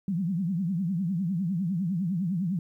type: tone with vibrato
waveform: sine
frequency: 180 Hz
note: F#3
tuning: 47 cents flat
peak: -25 dBFS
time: 0.08-2.59 s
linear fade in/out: 2 ms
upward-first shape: triangle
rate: 9.9 Hz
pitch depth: 240 cents each way
effects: 11-bit